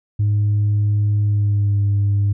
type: tone with pitch glide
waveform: sine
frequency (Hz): 103.83 to 101.05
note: G#2 to G#2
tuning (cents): 0 to -47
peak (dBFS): -12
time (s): 0.19-2.33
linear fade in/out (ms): 10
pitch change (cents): -47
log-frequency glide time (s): 1.22-1.81
effects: tanh soft clip ceiling -12 dBFS